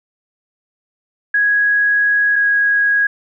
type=tone pair in turn; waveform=sine; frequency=1661.2 / 1651.6 Hz; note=G#6 / G#6; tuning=0 / -10 cents; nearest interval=unison; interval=10 cents; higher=first; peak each=-11 dBFS; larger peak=neither; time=1.34-2.36 / 2.36-3.07 s; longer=first; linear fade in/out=5 ms; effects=none